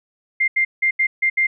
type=tone bursts at uneven times; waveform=sine; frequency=2099 Hz; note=C7; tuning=5 cents sharp; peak=-14 dBFS; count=6; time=0.4-0.48 / 0.56-0.65 / 0.82-0.91 / 0.99-1.07 / 1.22-1.3 / 1.37-1.47 s; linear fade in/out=10 ms; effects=none